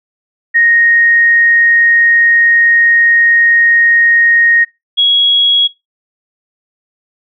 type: tone pair in turn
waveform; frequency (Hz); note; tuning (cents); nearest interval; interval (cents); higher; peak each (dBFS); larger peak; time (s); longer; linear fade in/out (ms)
sine; 1864.7 / 3323; A#6 / G#7; 0 / 0; minor seventh; 1000; second; -6; neither; 0.54-4.65 / 4.97-5.68; first; 20
effects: noise-tail reverb RT60 0.2 s tail -19 dB re dry